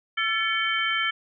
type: tone cluster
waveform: sine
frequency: 1346 / 1737 / 2238 / 3096 Hz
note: E6 / A6 / C#7 / G7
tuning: +36 / -23 / +16 / -22 cents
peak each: -28 dBFS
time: 0.17-1.11 s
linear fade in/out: 10 ms
effects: none